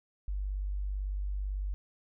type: tone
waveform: sine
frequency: 49 Hz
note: G1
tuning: in tune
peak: -31 dBFS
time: 0.28-1.74 s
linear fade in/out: 0 ms
effects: none